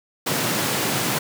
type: high-pass noise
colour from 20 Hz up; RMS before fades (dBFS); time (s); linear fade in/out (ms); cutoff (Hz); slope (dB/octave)
pink; -23; 0.26-1.19; 10; 100; 96
effects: none